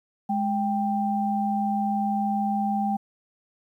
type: tone pair together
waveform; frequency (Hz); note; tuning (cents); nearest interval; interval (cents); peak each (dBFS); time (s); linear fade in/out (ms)
sine; 208.8 / 788.3; G#3 / G5; +10 / +9; octave + major seventh; 2299; -25; 0.29-2.97; 10
effects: 10-bit